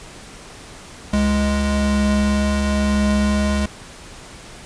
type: tone pair together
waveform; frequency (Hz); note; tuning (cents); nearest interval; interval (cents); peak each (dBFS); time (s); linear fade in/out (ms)
square; 69.57 / 207.7; C#2 / G#3; +7 / 0; octave + perfect fifth; 1893; -21 / -18; 1.13-3.66; 5
effects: pink hiss -39 dBFS RMS until 4.65 s + resampled to 22050 Hz